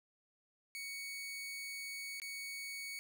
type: tone with dropouts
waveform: sawtooth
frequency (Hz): 2231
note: C#7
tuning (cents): +11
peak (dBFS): -39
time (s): 0.75-2.99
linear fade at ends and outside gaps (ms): 0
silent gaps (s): 2.2-2.218
effects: none